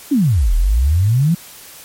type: exponential two-way sweep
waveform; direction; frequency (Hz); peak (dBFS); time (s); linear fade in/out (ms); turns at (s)
sine; down then up; 311.1 to 37.75 to 178.8; -10; 0.11-1.35; 10; 0.54
effects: white hiss -38 dBFS RMS until 1.84 s + MP3 64 kbps